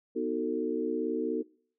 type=chord; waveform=sine; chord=B dominant seventh; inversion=none; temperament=equal with one note detuned; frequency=246.9 / 311.1 / 370 / 447.2 Hz; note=B3 / D#4 / F#4 / A4; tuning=0 / 0 / 0 / +28 cents; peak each=-35 / -34 / -34 / -32 dBFS; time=0.15-1.43 s; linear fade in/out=20 ms; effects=noise-tail reverb RT60 0.5 s tail -22 dB re dry